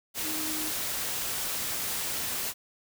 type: tone in noise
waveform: sine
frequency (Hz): 311.1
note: D#4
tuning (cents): 0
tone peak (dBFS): -37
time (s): 0.22-0.72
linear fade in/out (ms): 50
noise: white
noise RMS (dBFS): -32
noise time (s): 0.14-2.54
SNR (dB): -8
effects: none